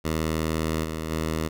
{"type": "tone with level steps", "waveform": "10% pulse", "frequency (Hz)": 79.5, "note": "D#2", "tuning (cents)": 38, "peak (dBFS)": [-16, -21, -17], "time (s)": [0.04, 1.49], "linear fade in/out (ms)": 20, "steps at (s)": [0.83, 1.1], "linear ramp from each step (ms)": 20, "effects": []}